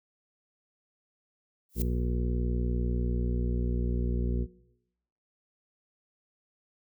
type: noise with exponential growth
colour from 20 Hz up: violet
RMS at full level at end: -32 dBFS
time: 1.69-1.82 s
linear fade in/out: 1 ms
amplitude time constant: 27 ms
type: harmonic tone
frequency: 60.2 Hz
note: B1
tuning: 44 cents flat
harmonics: 1 / 2 / 3 / 4 / 6 / 7 / 8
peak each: -28 / -35 / -34 / -37 / -40 / -43 / -47 dBFS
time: 1.75-4.47 s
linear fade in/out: 50 ms
effects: noise-tail reverb RT60 0.8 s tail -18 dB re dry